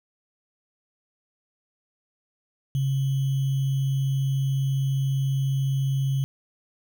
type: tone with sample-and-hold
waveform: sine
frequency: 135.5 Hz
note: C#3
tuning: 39 cents flat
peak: -21 dBFS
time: 2.75-6.24 s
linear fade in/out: 0 ms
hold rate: 3150 Hz
effects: none